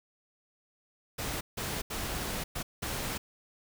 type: noise bursts at uneven times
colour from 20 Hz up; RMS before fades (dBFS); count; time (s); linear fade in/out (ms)
pink; -35; 5; 1.18-1.41 / 1.57-1.82 / 1.9-2.44 / 2.55-2.63 / 2.82-3.18; 10
effects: none